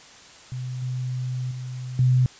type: tone with level steps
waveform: sine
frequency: 127 Hz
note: B2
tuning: 49 cents sharp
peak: -28 / -25 / -30 / -15 dBFS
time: 0.52-2.26 s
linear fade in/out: 0 ms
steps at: 0.82 / 1.51 / 1.99 s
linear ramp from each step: 2 ms
effects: white hiss -47 dBFS RMS until 2.39 s + resampled to 16000 Hz